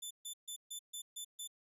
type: tone bursts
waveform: 15% pulse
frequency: 3520 Hz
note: A7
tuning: in tune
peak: -35 dBFS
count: 7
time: 0.02-1.476 s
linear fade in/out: 10 ms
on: 88 ms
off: 140 ms
effects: resampled to 32000 Hz